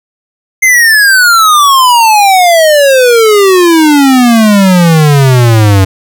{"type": "exponential sweep", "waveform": "square", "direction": "down", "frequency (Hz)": [2106, 93.9], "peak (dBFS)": -3, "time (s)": [0.62, 5.85], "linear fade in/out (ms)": 10, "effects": []}